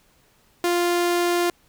sawtooth tone, 349.2 Hz, F4, in tune, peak -15 dBFS, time 0.64-1.5 s, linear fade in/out 2 ms, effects pink hiss -60 dBFS RMS until 1.68 s

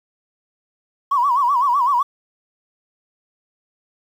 triangle tone with vibrato, 1046.5 Hz, C6, in tune, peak -10 dBFS, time 1.11-2.03 s, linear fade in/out 10 ms, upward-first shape sine, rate 7.9 Hz, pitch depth 170 cents each way, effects tanh soft clip ceiling -12 dBFS + 8-bit

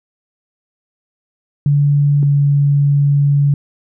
sine tone pair in turn, 143.9 / 142.58 Hz, D3 / C#3, -35 / +49 cents, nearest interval unison, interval 16 cents, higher first, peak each -9 dBFS, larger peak neither, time 1.66-2.23 / 2.23-3.54 s, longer second, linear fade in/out 2 ms, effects none

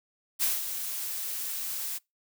blue noise with ADSR envelope, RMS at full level -25 dBFS, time 0.39-1.99 s, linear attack 36 ms, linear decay 180 ms, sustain -9 dB, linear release 25 ms, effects noise-tail reverb RT60 0.2 s tail -25 dB re dry

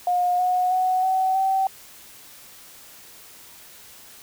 sine tone with pitch steps, 716 / 728.9 / 742.1 / 755.5 / 769.2 Hz, F5 / F#5 / F#5 / F#5 / G5, +43 / -26 / +5 / +36 / -33 cents, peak -18 dBFS, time 0.07-1.67 s, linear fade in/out 2 ms, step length 320 ms, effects white hiss -46 dBFS RMS until 4.22 s

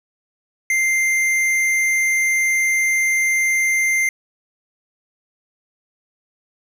triangle tone with tanh clipping, 2093 Hz, C7, in tune, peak -17 dBFS, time 0.7-4.09 s, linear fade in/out 2 ms, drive 17 dB, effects none

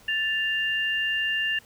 sine tone pair together, 1760.1 / 2794 Hz, A6 / F7, 0 / 0 cents, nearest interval minor sixth, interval 800 cents, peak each -26 / -26 dBFS, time 0.08-1.59 s, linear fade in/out 5 ms, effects pink hiss -54 dBFS RMS until 1.65 s

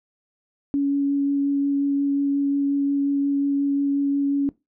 sine tone with vibrato, 280.8 Hz, C#4, 22 cents sharp, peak -18 dBFS, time 0.74-4.49 s, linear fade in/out 0 ms, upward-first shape sine, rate 5.6 Hz, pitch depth 8 cents each way, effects noise-tail reverb RT60 0.2 s tail -19 dB re dry

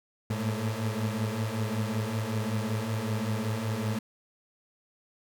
30% pulse tone cluster, 106.5 / 111.8 / 211.6 / 229 Hz, G#2 / A2 / G#3 / A#3, +44 / +28 / +33 / -31 cents, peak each -30 / -29 / -37 / -36 dBFS, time 0.3-3.99 s, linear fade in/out 5 ms, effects none

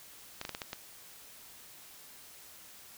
clicks, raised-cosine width 0.2 ms, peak -20 dBFS, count 6, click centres 0.414 / 0.451 / 0.493 / 0.549 / 0.618 / 0.731 s, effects white hiss -53 dBFS RMS until 2.97 s

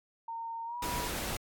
sine tone with pitch glide, 917 to 971.5 Hz, A#5 to B5, -29 to -29 cents, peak -36 dBFS, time 0.28-1.08 s, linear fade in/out 5 ms, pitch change +100 cents, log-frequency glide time 0.65-0.79 s
pink noise, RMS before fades -36 dBFS, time 0.82-1.37 s, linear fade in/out 5 ms
effects AAC 64 kbps

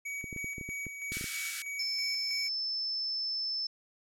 square tone with tremolo, 2263 Hz, C#7, 35 cents sharp, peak -36 dBFS, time 0.05-2.49 s, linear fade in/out 10 ms, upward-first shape square, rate 3.1 Hz, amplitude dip 45%
clicks, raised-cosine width 3 ms, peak -29 dBFS, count 12, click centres 0.242 / 0.328 / 0.363 / 0.444 / 0.582 / 0.612 / 0.69 / 0.867 / 1.12 / 1.17 / 1.211 / 1.242 s
white high-pass noise, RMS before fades -37 dBFS, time 1.12-1.62 s, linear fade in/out 0 ms, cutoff 1300 Hz, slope 96 dB/octave
sine tone, 5274 Hz, E8, in tune, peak -31 dBFS, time 1.79-3.67 s, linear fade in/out 5 ms
effects low-pass 11000 Hz 12 dB/octave

